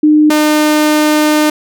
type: tone pair in turn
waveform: sine / sawtooth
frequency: 303.4 / 303.4 Hz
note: D#4 / D#4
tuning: -44 / -44 cents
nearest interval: unison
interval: 0 cents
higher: neither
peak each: -4 dBFS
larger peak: neither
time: 0.03-0.3 / 0.3-1.5 s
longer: second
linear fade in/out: 5 ms
effects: none